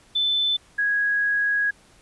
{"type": "tone pair in turn", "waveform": "sine", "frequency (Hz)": [3520, 1657.3], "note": ["A7", "G#6"], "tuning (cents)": [0, -4], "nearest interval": "octave + minor second", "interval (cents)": 1304, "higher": "first", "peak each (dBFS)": [-19, -19], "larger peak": "neither", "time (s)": [[0.15, 0.57], [0.78, 1.71]], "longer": "second", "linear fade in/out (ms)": 10, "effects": ["pink hiss -55 dBFS RMS until 2.01 s", "resampled to 24000 Hz"]}